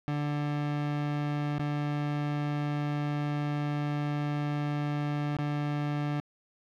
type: tone with dropouts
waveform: 30% pulse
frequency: 146.83 Hz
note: D3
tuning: in tune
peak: -26 dBFS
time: 0.08-6.2 s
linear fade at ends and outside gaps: 0 ms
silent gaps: 1.584-1.595 / 5.367-5.387 s
effects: low-pass 3000 Hz 12 dB/octave + 10-bit